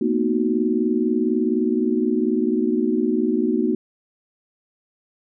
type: chord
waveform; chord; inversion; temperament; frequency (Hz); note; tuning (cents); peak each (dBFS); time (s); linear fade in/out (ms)
sine; B major seventh; third; equal with one note detuned; 227.1 / 246.9 / 311.1 / 370; A#3 / B3 / D#4 / F#4; -45 / 0 / 0 / 0; -23; 0.01-3.75; 5
effects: none